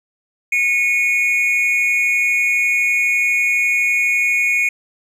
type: tone pair together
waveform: triangle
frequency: 2187 / 2455 Hz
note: C#7 / D#7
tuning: -24 / -24 cents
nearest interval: major second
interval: 200 cents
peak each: -15 dBFS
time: 0.52-4.69 s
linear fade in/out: 5 ms
effects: none